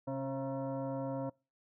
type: tone with frequency modulation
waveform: sine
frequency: 132.9 Hz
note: C3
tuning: 27 cents sharp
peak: -34 dBFS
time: 0.07-1.3 s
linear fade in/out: 10 ms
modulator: 405 Hz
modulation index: 1.6
effects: noise-tail reverb RT60 0.3 s tail -25 dB re dry